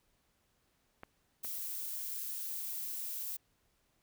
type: clicks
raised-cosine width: 0.5 ms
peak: -31 / -34 dBFS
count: 2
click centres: 1.034 / 1.448 s
type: noise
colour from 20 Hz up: violet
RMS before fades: -40 dBFS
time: 1.43-3.37 s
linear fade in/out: 10 ms
effects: pink hiss -75 dBFS RMS until 4.02 s